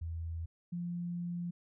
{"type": "tone pair in turn", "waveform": "sine", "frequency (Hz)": [82.6, 173.91], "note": ["E2", "F3"], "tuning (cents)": [4, -7], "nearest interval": "octave + minor second", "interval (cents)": 1289, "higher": "second", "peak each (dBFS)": [-36, -35], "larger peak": "second", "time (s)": [[0.01, 0.46], [0.72, 1.51]], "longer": "second", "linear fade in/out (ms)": 10, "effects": []}